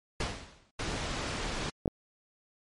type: noise with exponential decay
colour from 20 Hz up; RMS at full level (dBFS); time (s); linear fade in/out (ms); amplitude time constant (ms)
pink; -29; 0.2-0.71; 5; 110
type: noise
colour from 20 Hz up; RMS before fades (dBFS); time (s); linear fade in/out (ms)
pink; -34; 0.79-1.7; 5
type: clicks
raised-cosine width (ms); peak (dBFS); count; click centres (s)
2; -15; 2; 1.858 / 1.878
effects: low-pass 6000 Hz 12 dB/octave + MP3 48 kbps